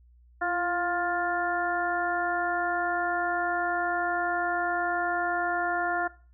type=harmonic tone with a mistuned harmonic; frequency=351.8 Hz; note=F4; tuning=13 cents sharp; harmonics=1 / 2 / 3 / 4 / 5; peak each=-35 / -29 / -36 / -30 / -34 dBFS; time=0.41-6.08 s; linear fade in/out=10 ms; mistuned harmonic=1; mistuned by=-47 cents; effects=noise-tail reverb RT60 0.4 s tail -19 dB re dry + added 60 Hz sine -54 dBFS peak until 6.33 s